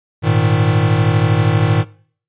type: chord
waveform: square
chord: Ab suspended second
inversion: none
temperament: equal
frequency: 103.83 / 116.54 / 155.56 Hz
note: Ab2 / Bb2 / Eb3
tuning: 0 / 0 / 0 cents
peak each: -17 dBFS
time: 0.22-1.85 s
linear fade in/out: 50 ms
effects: noise-tail reverb RT60 0.5 s tail -21 dB re dry + resampled to 8000 Hz